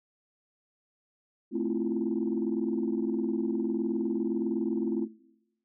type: chord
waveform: sine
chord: F major seventh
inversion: first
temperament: equal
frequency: 220 / 261.6 / 329.6 / 349.2 Hz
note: A3 / C4 / E4 / F4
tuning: 0 / 0 / 0 / 0 cents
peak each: -32 dBFS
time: 1.51-5.08 s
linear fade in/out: 50 ms
effects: noise-tail reverb RT60 0.9 s tail -21 dB re dry + tanh soft clip ceiling -19 dBFS